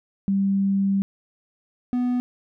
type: tone pair in turn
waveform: sine / triangle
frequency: 196.2 / 247.2 Hz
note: G3 / B3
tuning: +2 / +2 cents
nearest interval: major third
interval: 400 cents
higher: second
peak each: -18 dBFS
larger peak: neither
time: 0.28-1.02 / 1.93-2.2 s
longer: first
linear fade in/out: 0 ms
effects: none